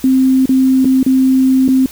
sine tone with dropouts, 262 Hz, C4, 2 cents sharp, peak -7 dBFS, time 0.04-1.86 s, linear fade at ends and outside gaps 2 ms, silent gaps 0.457-0.492 / 0.846-0.853 / 1.03-1.063 / 1.68-1.687 s, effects added 62 Hz sine -42 dBFS peak until 1.91 s + white hiss -35 dBFS RMS until 1.91 s

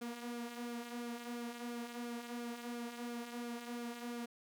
sawtooth tone with flanger, 238.4 Hz, A#3, 39 cents sharp, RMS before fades -44 dBFS, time 0.01-4.26 s, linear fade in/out 10 ms, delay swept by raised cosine 1 to 4.4 ms, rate 2.9 Hz, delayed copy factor -0.5, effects none

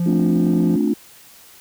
triangle tone, 173 Hz, F3, 16 cents flat, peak -15 dBFS, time 0-0.76 s, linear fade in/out 2 ms
sine chord, D minor seventh, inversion second, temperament just, 220.2 / 264.3 / 293.7 / 352.4 Hz, A3 / C4 / D4 / F4, +2 / +18 / 0 / +16 cents, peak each -19 / -23 / -19 / -23 dBFS, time 0.06-0.94 s, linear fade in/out 5 ms
effects tanh soft clip ceiling -7 dBFS + white hiss -46 dBFS RMS until 1.6 s

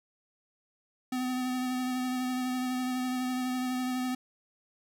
square tone with vibrato, 253.5 Hz, B3, 45 cents sharp, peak -30 dBFS, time 1.12-4.15 s, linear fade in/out 5 ms, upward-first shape triangle, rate 12 Hz, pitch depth 22 cents each way, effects none

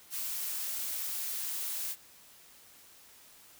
blue noise, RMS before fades -36 dBFS, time 0.1-1.96 s, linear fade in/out 50 ms, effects white hiss -57 dBFS RMS until 3.59 s

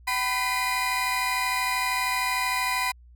35% pulse tone cluster, 763 / 998 / 1976 / 2069 / 2436 Hz, G5 / B5 / B6 / C7 / D#7, -47 / +18 / 0 / -20 / -37 cents, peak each -32 / -25 / -33 / -31 / -29 dBFS, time 0.07-2.92 s, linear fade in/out 10 ms, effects added 60 Hz sine -48 dBFS peak until 3.15 s

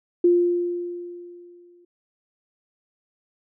sine tone with exponential decay, 350 Hz, F4, 4 cents sharp, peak -12 dBFS, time 0.24-1.85 s, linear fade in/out 5 ms, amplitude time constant 350 ms, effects none

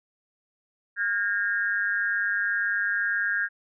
sine tone with amplitude modulation, 1623 Hz, G#6, 40 cents flat, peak -19 dBFS, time 0.96-3.49 s, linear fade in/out 50 ms, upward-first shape sine, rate 202 Hz, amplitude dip 90%, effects none

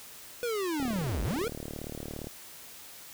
square linear two-way sweep, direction down then up, 493.9 to 40.41 to 493.9 Hz, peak -30 dBFS, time 0.43-1.48 s, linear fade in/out 0 ms, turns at 1.23 s
click train, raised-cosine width 2 ms, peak -25 dBFS, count 56, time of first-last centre 0.8-2.271 s, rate 37.4 Hz
effects white hiss -48 dBFS RMS until 3.13 s

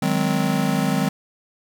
square chord, Ab dominant seventh, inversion second, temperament just, 155.74 / 186.89 / 207.7 / 259.6 Hz, Eb3 / Gb3 / Ab3 / C4, +2 / +18 / 0 / -13 cents, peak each -25 dBFS, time 0.02-1.09 s, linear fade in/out 5 ms, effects none

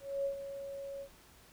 sine tone with ADSR envelope, 554.4 Hz, C#5, in tune, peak -30 dBFS, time 0-1.09 s, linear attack 250 ms, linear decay 100 ms, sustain -10 dB, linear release 80 ms, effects pink hiss -60 dBFS RMS until 1.52 s

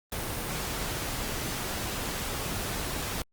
pink noise, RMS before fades -33 dBFS, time 0.12-3.22 s, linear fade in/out 2 ms, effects Opus 32 kbps

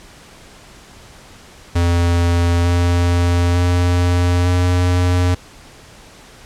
square tone with pitch steps, 86.2 / 87.25 / 88.32 / 89.39 Hz, F2 / F2 / F2 / F2, -22 / -1 / +20 / +41 cents, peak -13 dBFS, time 1.75-5.35 s, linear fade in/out 10 ms, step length 900 ms, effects pink hiss -42 dBFS RMS until 6.45 s + low-pass 9000 Hz 12 dB/octave

